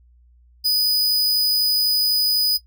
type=tone; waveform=45% pulse; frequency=4976 Hz; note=D#8; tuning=1 cent flat; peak=-15 dBFS; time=0.64-2.58 s; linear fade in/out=20 ms; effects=noise-tail reverb RT60 0.1 s tail -17 dB re dry + added 60 Hz sine -50 dBFS peak until 2.66 s